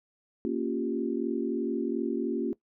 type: chord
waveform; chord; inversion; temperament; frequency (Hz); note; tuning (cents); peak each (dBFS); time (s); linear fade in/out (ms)
sine; G half-diminished seventh; first; equal; 233.1 / 277.2 / 349.2 / 392; Bb3 / Db4 / F4 / G4; 0 / 0 / 0 / 0; -32 / -32 / -32 / -35; 0.45-2.53; 0
effects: noise-tail reverb RT60 0.1 s tail -19 dB re dry